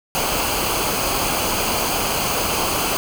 pink noise with comb filter, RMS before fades -21 dBFS, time 0.15-2.97 s, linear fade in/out 0 ms, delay 0.54 ms, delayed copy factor -0.6, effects none

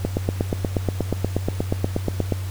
click train, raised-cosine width 2 ms, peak -7 dBFS, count 20, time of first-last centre 0.05-2.323 s, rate 8.36 Hz, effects added 94 Hz sine -25 dBFS peak until 2.5 s + pink hiss -40 dBFS RMS until 2.5 s

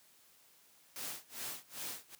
white noise with tremolo, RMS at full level -41 dBFS, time 0.96-2.15 s, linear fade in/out 0 ms, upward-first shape sine, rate 2.5 Hz, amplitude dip 100%, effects white hiss -65 dBFS RMS until 2.19 s + high-pass 100 Hz 12 dB/octave

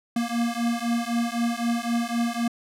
square beating tone pair, 233.1 / 237 Hz, A#3 / A#3, 0 / +29 cents, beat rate 3.9 Hz, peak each -27 dBFS, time 0.16-2.48 s, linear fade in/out 5 ms, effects low-pass 12000 Hz 12 dB/octave

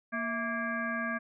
harmonic tone with a mistuned harmonic, 233.1 Hz, A#3, in tune, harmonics 1 / 3 / 5 / 7 / 9 / 10, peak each -36 / -39 / -38 / -34 / -46 / -46 dBFS, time 0.12-1.19 s, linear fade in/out 20 ms, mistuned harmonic 3, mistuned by -110 cents, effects none

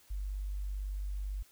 sine tone, 49.01 Hz, G1, in tune, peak -34 dBFS, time 0.1-1.43 s, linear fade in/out 10 ms, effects white hiss -63 dBFS RMS until 1.51 s

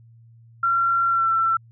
sine tone with pitch glide, 1368 to 1342.9 Hz, F6 to E6, -36 to +32 cents, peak -17 dBFS, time 0.63-1.57 s, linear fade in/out 5 ms, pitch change -32 cents, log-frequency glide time 1.1-1.27 s, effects added 115 Hz sine -47 dBFS peak until 1.71 s

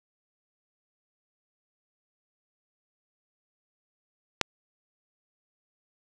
click, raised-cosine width 0.2 ms, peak -4 dBFS, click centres 4.413 s, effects none

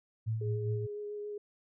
sine tone with tremolo, 111.2 Hz, A2, 19 cents sharp, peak -29 dBFS, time 0.26-0.87 s, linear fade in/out 20 ms, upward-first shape sine, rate 5 Hz, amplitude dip 45%
sine tone with vibrato, 415.3 Hz, G#4, in tune, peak -37 dBFS, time 0.41-1.38 s, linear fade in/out 5 ms, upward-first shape sine, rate 7.2 Hz, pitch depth 12 cents each way
effects none

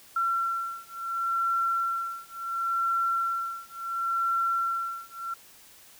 sine beating tone pair, 1358 / 1358.71 Hz, F6 / F6, -49 / -48 cents, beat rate 0.71 Hz, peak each -29 / -29 dBFS, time 0.16-5.34 s, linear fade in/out 5 ms, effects white hiss -53 dBFS RMS until 5.99 s

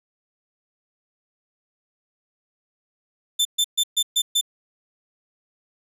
sawtooth tone bursts, 3545 Hz, A7, 12 cents sharp, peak -14 dBFS, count 6, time 3.39-4.412 s, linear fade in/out 10 ms, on 62 ms, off 130 ms, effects resampled to 32000 Hz

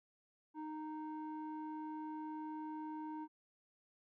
square tone with low-pass filter, 309.7 Hz, D#4, 8 cents flat, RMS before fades -45 dBFS, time 0.54-3.28 s, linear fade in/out 50 ms, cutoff 910 Hz, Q 2.3, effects none

